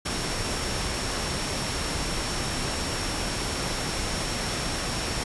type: tone in noise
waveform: sine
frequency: 5480 Hz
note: F8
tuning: 34 cents flat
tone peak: -37 dBFS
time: 0.05-5.24 s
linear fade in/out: 10 ms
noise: pink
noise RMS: -29 dBFS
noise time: 0.05-5.24 s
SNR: -11 dB
effects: resampled to 24000 Hz